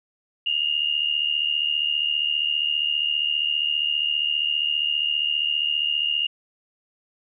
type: tone pair together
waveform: sine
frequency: 2794 / 2869 Hz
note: F7 / F7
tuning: 0 / +46 cents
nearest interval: unison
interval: 46 cents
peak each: -24 / -23 dBFS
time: 0.46-6.27 s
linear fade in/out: 5 ms
effects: none